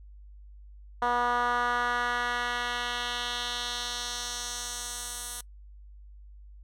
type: tone with band-pass filter sweep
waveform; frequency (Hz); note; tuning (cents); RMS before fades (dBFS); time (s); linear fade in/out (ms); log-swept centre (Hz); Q
10% pulse; 242.4; B3; -32; -31; 1.02-5.41; 2; 960 to 10000; 1.5
effects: noise-tail reverb RT60 0.1 s tail -25 dB re dry + added 50 Hz sine -46 dBFS peak until 6.63 s